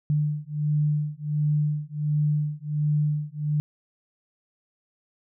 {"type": "beating tone pair", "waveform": "sine", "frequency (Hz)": [148.8, 150.2], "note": ["D3", "D3"], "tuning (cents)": [23, 39], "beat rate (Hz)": 1.4, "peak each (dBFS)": -25, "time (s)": [0.1, 3.6], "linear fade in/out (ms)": 0, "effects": []}